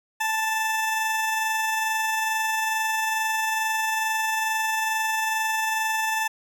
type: tone with amplitude modulation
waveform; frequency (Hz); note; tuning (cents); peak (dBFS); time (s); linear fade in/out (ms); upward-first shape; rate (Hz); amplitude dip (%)
20% pulse; 880; A5; 0; -17; 0.2-6.28; 10; sine; 22.3; 25
effects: none